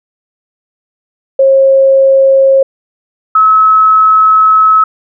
sine tone pair in turn, 539 / 1290.5 Hz, C#5 / E6, -49 / -37 cents, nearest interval octave + minor third, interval 1512 cents, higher second, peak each -3 dBFS, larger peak neither, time 1.39-2.63 / 3.35-4.84 s, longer second, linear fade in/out 5 ms, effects none

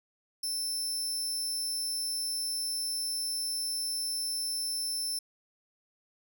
25% pulse tone, 5320 Hz, E8, 15 cents sharp, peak -26 dBFS, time 0.43-5.19 s, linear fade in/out 5 ms, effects 11-bit

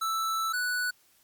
square tone pair in turn, 1318.5 / 1480 Hz, E6 / F#6, 0 / 0 cents, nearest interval major second, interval 200 cents, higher second, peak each -28 dBFS, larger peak neither, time 0.01-0.53 / 0.53-0.91 s, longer first, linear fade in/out 10 ms, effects white hiss -64 dBFS RMS until 1.23 s + Opus 48 kbps

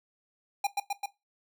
square tone with echo, 807 Hz, G#5, 50 cents flat, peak -25 dBFS, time 0.64-0.67 s, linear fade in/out 5 ms, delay 130 ms, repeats 3, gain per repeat -2 dB, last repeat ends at 1.06 s, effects noise-tail reverb RT60 0.2 s tail -17 dB re dry

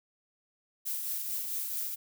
violet noise with tremolo, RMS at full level -33 dBFS, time 0.85-1.96 s, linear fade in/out 20 ms, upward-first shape triangle, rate 4.5 Hz, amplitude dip 40%, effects none

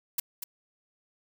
blue noise with echo, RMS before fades -28 dBFS, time 0.18-0.2 s, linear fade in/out 5 ms, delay 240 ms, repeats 1, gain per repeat -8 dB, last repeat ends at 0.44 s, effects none

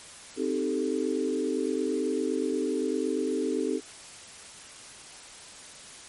sine chord, A half-diminished seventh, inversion first, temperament equal, 261.6 / 311.1 / 392 / 440 Hz, C4 / Eb4 / G4 / A4, 0 / 0 / 0 / 0 cents, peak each -31 dBFS, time 0.36-3.81 s, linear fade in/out 50 ms, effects white hiss -46 dBFS RMS until 6.08 s + MP3 48 kbps

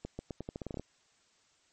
accelerating click train, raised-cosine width 2 ms, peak -25 dBFS, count 12, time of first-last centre 0.05-0.796 s, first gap 140 ms, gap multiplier 0.84, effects white hiss -69 dBFS RMS until 1.72 s + MP3 32 kbps

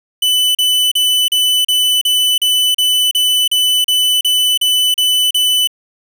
45% pulse tone bursts, 2997 Hz, F#7, 22 cents sharp, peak -10 dBFS, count 15, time 0.22-5.674 s, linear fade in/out 5 ms, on 330 ms, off 36 ms, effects 8-bit

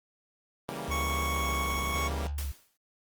10% pulse chord, C# diminished seventh, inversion none, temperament equal, 138.59 / 164.81 / 196 / 233.1 Hz, C#3 / E3 / G3 / Bb3, 0 / 0 / 0 / 0 cents, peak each -32 dBFS, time 0.69-2.27 s, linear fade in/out 0 ms
sine tone with vibrato, 70.2 Hz, C#2, 22 cents sharp, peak -31 dBFS, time 0.88-2.52 s, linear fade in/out 10 ms, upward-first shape square, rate 0.95 Hz, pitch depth 51 cents each way
25% pulse tone, 1108.7 Hz, C#6, in tune, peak -26 dBFS, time 0.9-2.09 s, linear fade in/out 20 ms
white noise with exponential decay, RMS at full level -38 dBFS, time 2.38-2.77 s, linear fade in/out 2 ms, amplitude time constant 84 ms
effects Opus 24 kbps

